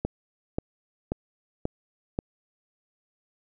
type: click train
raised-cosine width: 2 ms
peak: -13 dBFS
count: 5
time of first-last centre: 0.05-2.189 s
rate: 1.87 Hz
effects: none